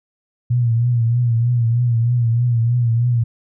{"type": "tone with vibrato", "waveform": "sine", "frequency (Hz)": 118.6, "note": "A#2", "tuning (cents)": 30, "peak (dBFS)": -13, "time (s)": [0.5, 3.24], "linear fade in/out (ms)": 10, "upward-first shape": "triangle", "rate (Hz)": 3.2, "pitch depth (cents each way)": 76, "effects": []}